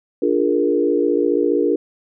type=chord; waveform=sine; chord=Bb dominant seventh; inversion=first; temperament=equal with one note detuned; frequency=293.7 / 349.2 / 415.3 / 469.9 Hz; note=D4 / F4 / Ab4 / Bb4; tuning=0 / 0 / 0 / +14 cents; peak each=-20 dBFS; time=0.22-1.76 s; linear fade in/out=5 ms; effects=none